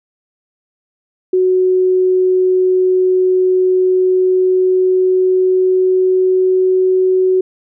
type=tone with pitch glide; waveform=sine; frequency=370 to 372.6 Hz; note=F#4 to F#4; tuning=0 to +12 cents; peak=-9 dBFS; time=1.33-7.41 s; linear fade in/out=5 ms; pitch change=+12 cents; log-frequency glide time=3.72-6.95 s; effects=none